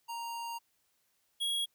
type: tone pair in turn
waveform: square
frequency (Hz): 932.3 / 3311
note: A#5 / G#7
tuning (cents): 0 / -6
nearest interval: octave + minor seventh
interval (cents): 2194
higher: second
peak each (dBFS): -38 / -31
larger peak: second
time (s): 0.08-0.59 / 1.4-1.66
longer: first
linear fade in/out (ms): 20
effects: white hiss -75 dBFS RMS until 1.74 s